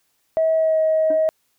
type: tone with pitch glide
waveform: sine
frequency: 643 to 633 Hz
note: E5 to D#5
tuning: -43 to +30 cents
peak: -14 dBFS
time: 0.37-1.29 s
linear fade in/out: 0 ms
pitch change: -27 cents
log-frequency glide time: 0.55-0.79 s
type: tone with exponential decay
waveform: sine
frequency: 299.6 Hz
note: D4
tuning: 35 cents sharp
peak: -22 dBFS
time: 1.1-1.23 s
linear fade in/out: 5 ms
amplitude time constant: 28 ms
effects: tanh soft clip ceiling -10 dBFS + white hiss -67 dBFS RMS until 1.58 s